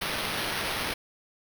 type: noise with sample-and-hold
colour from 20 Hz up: white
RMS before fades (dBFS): -31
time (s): 0.01-0.94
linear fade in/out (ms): 10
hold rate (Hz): 7350
effects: none